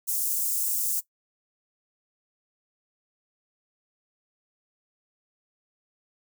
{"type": "high-pass noise", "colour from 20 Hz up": "white", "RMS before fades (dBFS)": -27, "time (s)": [0.07, 1.01], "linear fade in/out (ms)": 20, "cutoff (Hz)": 7100, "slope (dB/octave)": 24, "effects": ["noise-tail reverb RT60 0.1 s tail -18 dB re dry"]}